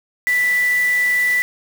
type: tone in noise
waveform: sine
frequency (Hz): 1975.5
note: B6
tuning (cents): 0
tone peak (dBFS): -14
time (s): 0.27-1.42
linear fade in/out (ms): 0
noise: white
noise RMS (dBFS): -32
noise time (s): 0.27-1.42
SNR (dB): +15
effects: none